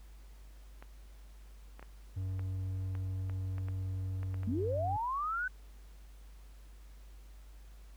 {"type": "clicks", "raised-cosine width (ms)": 0.5, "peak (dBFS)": -34, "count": 11, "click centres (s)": [0.825, 1.795, 1.827, 2.394, 2.952, 3.297, 3.582, 3.685, 4.231, 4.343, 4.433]}
{"type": "tone", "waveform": "triangle", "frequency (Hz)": 94.2, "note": "F#2", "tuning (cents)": 32, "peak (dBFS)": -32, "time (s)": [2.16, 4.97], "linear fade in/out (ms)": 10}
{"type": "linear sweep", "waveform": "sine", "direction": "up", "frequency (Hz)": [201.2, 1530], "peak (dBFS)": -32, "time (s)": [4.47, 5.48], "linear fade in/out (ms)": 5}
{"effects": ["added 50 Hz sine -50 dBFS peak until 7.96 s", "pink hiss -65 dBFS RMS until 7.96 s"]}